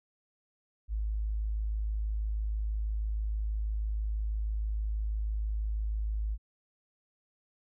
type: tone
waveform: sine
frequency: 53.1 Hz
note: G#1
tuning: 39 cents sharp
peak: -29 dBFS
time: 0.88-6.38 s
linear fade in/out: 50 ms
effects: none